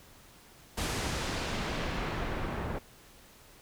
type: noise with low-pass filter sweep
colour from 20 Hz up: pink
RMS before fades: -34 dBFS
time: 0.77-2.79 s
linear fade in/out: 10 ms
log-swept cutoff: 11000 to 1300 Hz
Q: 0.72
effects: pink hiss -56 dBFS RMS until 3.61 s